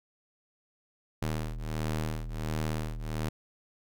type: ring-modulated tone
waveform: sawtooth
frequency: 77.78 Hz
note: D#2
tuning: in tune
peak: -24 dBFS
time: 1.22-3.29 s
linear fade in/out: 5 ms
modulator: 39.6 Hz
effects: none